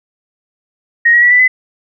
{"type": "tone with pitch steps", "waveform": "sine", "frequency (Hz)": [1873, 1907.9, 1943.5, 1979.8, 2017], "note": ["A#6", "A#6", "B6", "B6", "B6"], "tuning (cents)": [8, 40, -28, 4, 36], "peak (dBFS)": -5, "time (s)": [1.05, 1.48], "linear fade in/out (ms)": 10, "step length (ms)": 86, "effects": []}